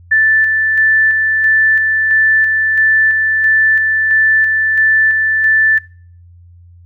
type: tone with tremolo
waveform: sine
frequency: 1760 Hz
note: A6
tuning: in tune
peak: -7 dBFS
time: 0.11-5.79 s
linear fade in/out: 10 ms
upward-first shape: square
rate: 1.5 Hz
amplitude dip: 30%
effects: noise-tail reverb RT60 0.5 s tail -23 dB re dry + added 87 Hz sine -38 dBFS peak until 6.85 s